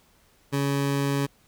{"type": "tone", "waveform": "20% pulse", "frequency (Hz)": 140, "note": "C#3", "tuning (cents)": 18, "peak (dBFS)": -18, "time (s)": [0.52, 1.27], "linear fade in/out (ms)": 20, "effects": ["pink hiss -61 dBFS RMS until 1.47 s"]}